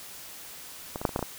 clicks, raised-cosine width 1 ms, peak -18 / -20 / -8 / -22 / -12 / -15 / -15 dBFS, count 7, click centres 0.959 / 1.015 / 1.052 / 1.092 / 1.161 / 1.192 / 1.227 s, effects white hiss -44 dBFS RMS until 1.38 s

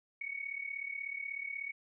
sine tone with amplitude modulation, 2228 Hz, C#7, 8 cents sharp, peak -34 dBFS, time 0.21-1.72 s, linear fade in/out 5 ms, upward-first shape sine, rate 36.4 Hz, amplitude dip 80%, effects none

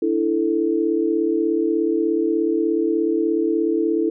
sine chord, D suspended second, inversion none, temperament just, 293.7 / 330.4 / 440.5 Hz, D4 / E4 / A4, 0 / +4 / +2 cents, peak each -25 / -19 / -22 dBFS, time 0.02-4.1 s, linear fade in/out 5 ms, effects none

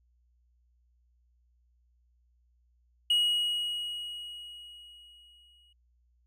triangle tone with exponential decay, 2900 Hz, F#7, 35 cents flat, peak -20 dBFS, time 3.1-5.73 s, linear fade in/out 5 ms, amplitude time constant 570 ms, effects added 60 Hz sine -65 dBFS peak until 6.26 s

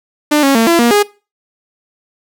sawtooth tone with pitch steps, 298.2 / 274.7 / 226.9 / 338 / 236.9 / 412.3 Hz, D4 / C#4 / A#3 / E4 / A#3 / G#4, +27 / -16 / -47 / +43 / +28 / -13 cents, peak -4 dBFS, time 0.31-1.03 s, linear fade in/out 10 ms, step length 120 ms, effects noise-tail reverb RT60 0.3 s tail -20 dB re dry

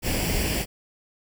pink noise with comb filter, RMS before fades -25 dBFS, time 0.02-0.66 s, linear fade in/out 50 ms, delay 0.39 ms, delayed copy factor +0.65, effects none

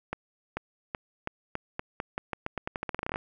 accelerating click train, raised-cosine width 0.5 ms, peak -16 dBFS, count 23, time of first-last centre 0.13-3.159 s, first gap 440 ms, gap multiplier 0.86, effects none

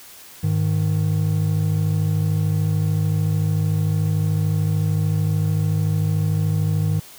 triangle tone pair together, 102.07 / 155.56 Hz, G#2 / D#3, -30 / 0 cents, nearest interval perfect fifth, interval 730 cents, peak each -18 / -18 dBFS, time 0.43-7 s, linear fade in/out 10 ms, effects white hiss -43 dBFS RMS until 7.18 s

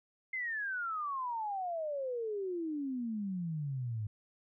sine exponential sweep, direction down, 2104 to 103.1 Hz, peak -34 dBFS, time 0.33-4.07 s, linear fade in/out 5 ms, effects none

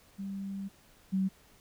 sine tone pair in turn, 196 / 190.64 Hz, G3 / G3, 0 / -48 cents, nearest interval unison, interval 48 cents, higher first, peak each -35 / -26 dBFS, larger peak second, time 0.18-0.69 / 1.12-1.29 s, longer first, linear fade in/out 20 ms, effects pink hiss -61 dBFS RMS until 1.6 s

